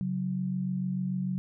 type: tone pair together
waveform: sine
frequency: 138.59 / 185.36 Hz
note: C#3 / F#3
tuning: 0 / +3 cents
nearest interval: perfect fourth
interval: 503 cents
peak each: -34 / -29 dBFS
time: 0.01-1.38 s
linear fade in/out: 0 ms
effects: none